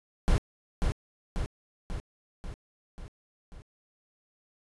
brown noise with echo, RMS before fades -22 dBFS, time 0.28-0.38 s, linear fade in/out 0 ms, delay 540 ms, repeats 6, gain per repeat -4 dB, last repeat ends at 3.62 s, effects resampled to 24000 Hz

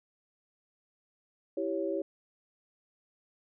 sine chord, C# diminished, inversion first, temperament equal, 329.6 / 392 / 554.4 Hz, E4 / G4 / C#5, 0 / 0 / 0 cents, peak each -34 dBFS, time 1.57-2.02 s, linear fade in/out 5 ms, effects none

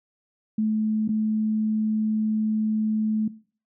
sine tone with dropouts, 216.5 Hz, A3, 28 cents flat, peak -20 dBFS, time 0.58-3.28 s, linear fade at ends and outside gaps 5 ms, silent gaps 1.079-1.089 s, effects noise-tail reverb RT60 0.4 s tail -18 dB re dry

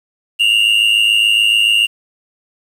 triangle tone pair together, 2759 / 2866 Hz, F7 / F7, -22 / +44 cents, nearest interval minor second, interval 66 cents, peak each -11 dBFS, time 0.39-1.87 s, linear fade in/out 20 ms, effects 7-bit

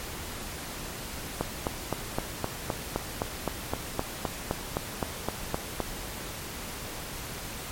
click train, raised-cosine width 1 ms, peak -12 dBFS, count 18, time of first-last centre 1.41-5.803 s, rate 3.87 Hz, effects pink hiss -38 dBFS RMS until 7.71 s + MP3 64 kbps

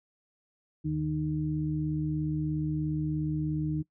harmonic tone, 76.9 Hz, D#2, 20 cents flat, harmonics 1 / 2 / 4, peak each -40 / -29 / -32 dBFS, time 0.84-3.83 s, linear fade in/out 20 ms, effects noise-tail reverb RT60 0.1 s tail -22 dB re dry

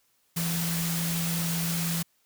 sine tone in noise, 168 Hz, E3, 33 cents sharp, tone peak -28 dBFS, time 0.36-2.03 s, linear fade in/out 10 ms, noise white, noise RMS -32 dBFS, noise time 0.36-2.03 s, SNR +1 dB, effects white hiss -69 dBFS RMS until 2.25 s

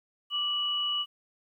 sine tone pair together, 1174.7 / 2941 Hz, D6 / F#7, 0 / -11 cents, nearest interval octave + major third, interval 1589 cents, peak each -37 / -27 dBFS, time 0.3-1.06 s, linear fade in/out 50 ms, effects 11-bit

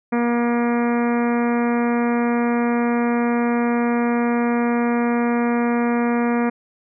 harmonic tone, 237.9 Hz, A#3, 35 cents sharp, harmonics 1 / 2 / 3 / 4 / 5 / 6 / 7 / 8 / 9 / 10, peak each -18 / -24 / -28 / -30 / -32 / -34 / -35 / -36 / -37 / -38 dBFS, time 0.12-6.5 s, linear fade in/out 10 ms, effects none

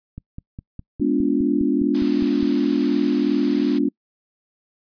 click train, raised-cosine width 5 ms, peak -21 dBFS, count 12, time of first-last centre 0.18-2.429 s, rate 4.89 Hz
sine chord, G# diminished seventh, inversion none, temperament equal with one note detuned, 207.7 / 246.9 / 289.6 / 349.2 Hz, G#3 / B3 / D4 / F4, 0 / 0 / -24 / 0 cents, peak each -25 / -22 / -19 / -25 dBFS, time 1-3.89 s, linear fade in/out 10 ms
white high-pass noise, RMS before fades -34 dBFS, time 1.94-3.79 s, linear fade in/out 10 ms, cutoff 190 Hz, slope 96 dB/octave
effects noise-tail reverb RT60 0.1 s tail -26 dB re dry + resampled to 11025 Hz

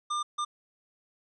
square tone bursts at uneven times, 1200 Hz, D6, 37 cents sharp, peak -29 dBFS, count 2, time 0.1-0.23 / 0.38-0.45 s, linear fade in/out 10 ms, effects resampled to 22050 Hz

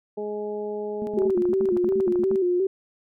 harmonic tone, 209.3 Hz, G#3, 14 cents sharp, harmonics 1 / 2 / 3 / 4, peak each -37 / -28 / -38 / -40 dBFS, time 0.17-1.28 s, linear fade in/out 10 ms
sine tone bursts, 219.2 Hz, A3, 6 cents flat, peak -28 dBFS, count 12, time 1.02-2.358 s, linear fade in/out 0 ms, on 51 ms, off 66 ms
sine tone with vibrato, 370 Hz, F#4, in tune, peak -19 dBFS, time 1.17-2.67 s, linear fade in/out 5 ms, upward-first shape square, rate 2.8 Hz, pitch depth 65 cents each way
click train, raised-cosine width 1 ms, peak -23 dBFS, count 15, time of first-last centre 1.22-2.314 s, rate 12.8 Hz
effects none

